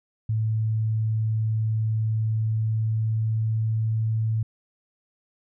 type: tone with pitch glide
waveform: sine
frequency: 110 to 110.89 Hz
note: A2 to A2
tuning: 0 to +14 cents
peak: -21 dBFS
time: 0.29-4.43 s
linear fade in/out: 5 ms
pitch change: +14 cents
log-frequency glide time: 2.03-4 s
effects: none